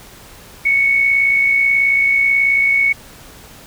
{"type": "tone with amplitude modulation", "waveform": "sine", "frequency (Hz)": 2217, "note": "C#7", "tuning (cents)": 0, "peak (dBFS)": -9, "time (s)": [0.65, 2.93], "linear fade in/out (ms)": 10, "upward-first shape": "sine", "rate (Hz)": 58.4, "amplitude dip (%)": 40, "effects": ["pink hiss -40 dBFS RMS until 3.66 s"]}